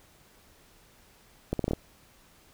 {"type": "accelerating click train", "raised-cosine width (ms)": 2, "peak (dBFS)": -14, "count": 6, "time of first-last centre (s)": [1.53, 1.734], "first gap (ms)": 63, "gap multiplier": 0.78, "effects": ["pink hiss -59 dBFS RMS until 2.53 s"]}